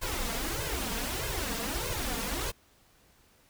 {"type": "noise with flanger", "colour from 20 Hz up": "pink", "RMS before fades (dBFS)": -33, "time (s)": [0.01, 2.52], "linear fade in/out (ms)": 20, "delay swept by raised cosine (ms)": [1.9, 4.4], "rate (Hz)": 1.6, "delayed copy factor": 1, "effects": ["pink hiss -63 dBFS RMS until 3.49 s"]}